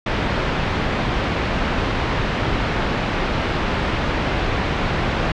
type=low-pass noise; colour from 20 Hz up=pink; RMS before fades=-21 dBFS; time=0.06-5.32 s; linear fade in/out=5 ms; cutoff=3000 Hz; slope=12 dB/octave; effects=low-pass 5000 Hz 12 dB/octave